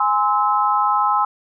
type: chord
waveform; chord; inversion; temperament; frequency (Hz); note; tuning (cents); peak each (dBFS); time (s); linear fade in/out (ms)
sine; Ab augmented; none; just; 830.6 / 1038.3 / 1297.8; Ab5 / C6 / E6; 0 / -14 / -27; -19; 0-1.25; 5
effects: none